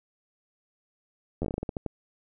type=slowing click train; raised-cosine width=2 ms; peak=-17 dBFS; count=12; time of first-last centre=1.42-1.863 s; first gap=11 ms; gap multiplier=1.24; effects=none